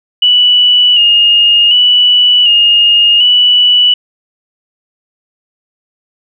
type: tone with vibrato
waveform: sine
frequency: 2900 Hz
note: F#7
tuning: 35 cents flat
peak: -4 dBFS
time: 0.22-3.94 s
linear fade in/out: 5 ms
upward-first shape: square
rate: 0.67 Hz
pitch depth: 34 cents each way
effects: none